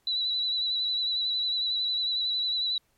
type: tone with vibrato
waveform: sine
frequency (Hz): 3951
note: B7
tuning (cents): 0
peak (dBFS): -25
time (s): 0.07-2.78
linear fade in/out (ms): 2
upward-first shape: sine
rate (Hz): 11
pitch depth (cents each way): 32
effects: pink hiss -70 dBFS RMS until 2.97 s + MP3 64 kbps